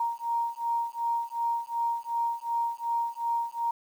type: beating tone pair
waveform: sine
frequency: 932.3 / 935 Hz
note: A#5 / A#5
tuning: 0 / +5 cents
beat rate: 2.7 Hz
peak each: -30 dBFS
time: 0-3.71 s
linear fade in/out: 5 ms
effects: 9-bit